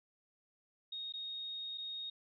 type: tone with dropouts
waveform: sine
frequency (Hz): 3729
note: A#7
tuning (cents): 0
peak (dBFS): -40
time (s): 0.92-2.1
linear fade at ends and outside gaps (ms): 5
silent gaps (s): 1.124-1.137 / 1.776-1.78
effects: none